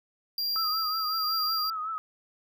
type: tone with tremolo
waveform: square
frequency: 4762 Hz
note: D8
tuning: 23 cents sharp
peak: -27 dBFS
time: 0.38-1.7 s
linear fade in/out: 2 ms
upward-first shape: sine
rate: 1.2 Hz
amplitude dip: 30%
type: tone with vibrato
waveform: sine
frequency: 1282 Hz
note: E6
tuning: 49 cents flat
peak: -30 dBFS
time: 0.56-1.98 s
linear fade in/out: 0 ms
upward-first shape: triangle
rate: 5.4 Hz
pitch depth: 71 cents each way
effects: none